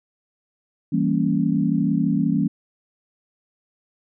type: chord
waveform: sine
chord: E diminished seventh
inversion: none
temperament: equal with one note detuned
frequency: 164.81 / 196 / 230.9 / 277.2 Hz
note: E3 / G3 / Bb3 / Db4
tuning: 0 / 0 / -16 / 0 cents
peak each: -23 dBFS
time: 0.92-2.48 s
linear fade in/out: 10 ms
effects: none